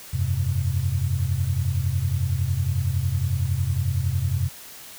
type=chord; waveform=sine; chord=F suspended second; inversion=none; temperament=just; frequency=87.31 / 98.22 / 130.96 Hz; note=F2 / G2 / C3; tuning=0 / +4 / +2 cents; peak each=-25 dBFS; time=0.13-4.49 s; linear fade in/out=10 ms; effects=white hiss -42 dBFS RMS until 4.98 s